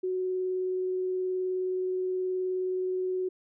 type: tone with vibrato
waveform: sine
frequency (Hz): 370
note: F#4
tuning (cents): 0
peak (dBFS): -27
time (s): 0.03-3.29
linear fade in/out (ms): 10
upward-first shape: sine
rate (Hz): 19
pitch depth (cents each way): 8
effects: none